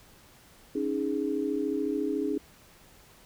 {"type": "chord", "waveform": "sine", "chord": "C# suspended second", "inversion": "none", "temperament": "equal", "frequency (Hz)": [277.2, 311.1, 415.3], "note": ["C#4", "D#4", "G#4"], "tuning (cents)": [0, 0, 0], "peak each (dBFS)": -31, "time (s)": [0.75, 2.38], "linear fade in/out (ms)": 5, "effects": ["pink hiss -56 dBFS RMS until 3.25 s"]}